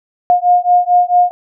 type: beating tone pair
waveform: sine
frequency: 711 / 715.5 Hz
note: F5 / F5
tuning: +31 / +42 cents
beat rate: 4.5 Hz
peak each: -11 dBFS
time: 0.3-1.31 s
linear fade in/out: 0 ms
effects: none